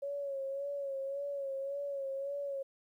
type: tone with vibrato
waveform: sine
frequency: 554.4 Hz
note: C#5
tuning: in tune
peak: -35 dBFS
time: 0.02-2.63 s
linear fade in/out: 10 ms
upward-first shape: sine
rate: 1.8 Hz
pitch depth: 46 cents each way
effects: 12-bit